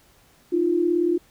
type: tone pair together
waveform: sine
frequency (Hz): 309.9 / 347.9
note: D#4 / F4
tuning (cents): -7 / -7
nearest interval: major second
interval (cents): 200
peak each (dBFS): -24 / -19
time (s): 0.52-1.18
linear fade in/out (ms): 10
effects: pink hiss -57 dBFS RMS until 1.3 s